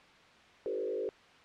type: tone with frequency modulation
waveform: sine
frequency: 440 Hz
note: A4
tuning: in tune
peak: -32 dBFS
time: 0.66-1.09 s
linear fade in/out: 0 ms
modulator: 51 Hz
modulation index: 1.5
effects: white hiss -58 dBFS RMS until 1.44 s + low-pass 3000 Hz 12 dB/octave